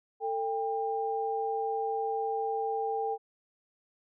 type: tone pair together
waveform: sine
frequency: 447 / 797 Hz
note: A4 / G5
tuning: +27 / +28 cents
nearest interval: minor seventh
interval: 1001 cents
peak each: -32 / -31 dBFS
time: 0.2-3.18 s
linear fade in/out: 50 ms
effects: none